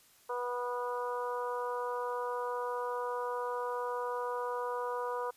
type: harmonic tone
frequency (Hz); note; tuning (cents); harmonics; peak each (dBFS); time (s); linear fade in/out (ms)
244.9; B3; -14; 2 / 3 / 4 / 5 / 6; -36 / -46 / -37 / -42 / -48; 0.29-5.31; 10
effects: white hiss -63 dBFS RMS until 5.36 s + resampled to 32000 Hz